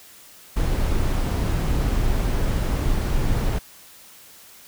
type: noise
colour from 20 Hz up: brown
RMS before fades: -21 dBFS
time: 0.56-3.59 s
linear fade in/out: 10 ms
effects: white hiss -47 dBFS RMS until 4.67 s